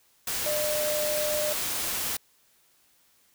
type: tone in noise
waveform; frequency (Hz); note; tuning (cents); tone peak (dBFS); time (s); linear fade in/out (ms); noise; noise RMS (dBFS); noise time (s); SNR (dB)
sine; 602; D5; +43; -27; 0.46-1.53; 5; white; -30; 0.27-2.17; 0
effects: white hiss -64 dBFS RMS until 3.34 s